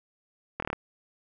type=slowing click train; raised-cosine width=0.5 ms; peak=-15 dBFS; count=6; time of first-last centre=0.6-0.73 s; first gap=24 ms; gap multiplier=1.04; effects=none